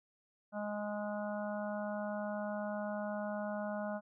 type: harmonic tone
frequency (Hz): 208.1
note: G#3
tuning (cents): +4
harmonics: 1 / 3 / 4 / 5 / 6 / 7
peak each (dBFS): -40 / -39 / -46 / -50 / -51 / -48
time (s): 0.52-4.01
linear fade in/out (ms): 50
effects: none